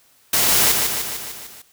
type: noise with echo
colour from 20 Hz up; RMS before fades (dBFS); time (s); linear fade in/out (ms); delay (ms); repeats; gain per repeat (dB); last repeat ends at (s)
white; -17; 0.33-0.72; 5; 150; 6; -4; 1.62
effects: white hiss -56 dBFS RMS until 1.72 s